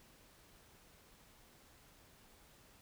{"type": "silence", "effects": ["pink hiss -64 dBFS RMS until 2.81 s"]}